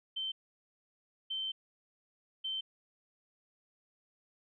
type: tone bursts at uneven times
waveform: sine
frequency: 3101 Hz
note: G7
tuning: 19 cents flat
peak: -34 dBFS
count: 3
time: 0.16-0.32 / 1.3-1.52 / 2.44-2.61 s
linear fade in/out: 10 ms
effects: none